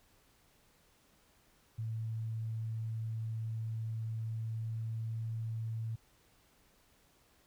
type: tone with pitch glide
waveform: sine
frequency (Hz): 111.9 to 112.61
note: A2 to A2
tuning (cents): +30 to +41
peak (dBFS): -35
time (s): 1.78-5.96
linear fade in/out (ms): 10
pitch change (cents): +11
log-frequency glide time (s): 4.18-5.12
effects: pink hiss -68 dBFS RMS until 7.46 s